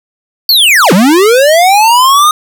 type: linear two-way sweep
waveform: square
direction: down then up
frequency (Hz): 4573 to 164.81 to 1249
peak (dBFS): -4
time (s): 0.49-2.31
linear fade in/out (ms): 2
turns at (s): 0.93
effects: none